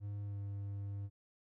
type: tone with pitch glide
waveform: triangle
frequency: 101.9 to 100.21 Hz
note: G#2 to G2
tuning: -32 to +39 cents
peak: -37 dBFS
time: 0-1.1 s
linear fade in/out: 50 ms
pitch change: -29 cents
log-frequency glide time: 0.23-0.39 s
effects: none